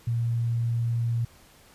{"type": "tone", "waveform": "sine", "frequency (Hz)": 117.1, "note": "A#2", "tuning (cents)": 8, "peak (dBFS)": -23, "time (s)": [0.07, 1.25], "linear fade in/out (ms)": 5, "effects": ["pink hiss -55 dBFS RMS until 1.74 s", "resampled to 32000 Hz"]}